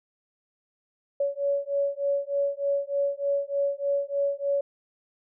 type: beating tone pair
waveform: sine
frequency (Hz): 561 / 564.3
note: C#5 / C#5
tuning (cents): +21 / +31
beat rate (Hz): 3.3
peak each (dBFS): -27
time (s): 1.2-4.61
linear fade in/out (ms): 5
effects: none

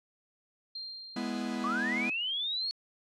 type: tone with exponential decay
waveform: sine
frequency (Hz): 4186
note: C8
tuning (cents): 0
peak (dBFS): -36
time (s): 0.75-2.5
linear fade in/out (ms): 5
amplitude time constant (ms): 380
type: chord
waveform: 45% pulse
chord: E major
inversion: first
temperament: equal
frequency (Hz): 207.7 / 246.9 / 329.6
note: G#3 / B3 / E4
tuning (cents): 0 / 0 / 0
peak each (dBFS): -37 / -35 / -40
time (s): 1.16-2.1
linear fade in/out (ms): 5
type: linear sweep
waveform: sine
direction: up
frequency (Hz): 1105 to 4400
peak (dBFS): -30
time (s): 1.64-2.71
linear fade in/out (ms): 0
effects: low-pass 7000 Hz 12 dB/octave

